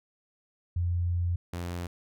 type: tone pair in turn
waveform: sine / sawtooth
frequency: 87.31 / 87.31 Hz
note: F2 / F2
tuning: 0 / 0 cents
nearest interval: unison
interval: 0 cents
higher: neither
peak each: -25 / -29 dBFS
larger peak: first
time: 0.76-1.36 / 1.53-1.87 s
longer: first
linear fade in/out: 5 ms
effects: none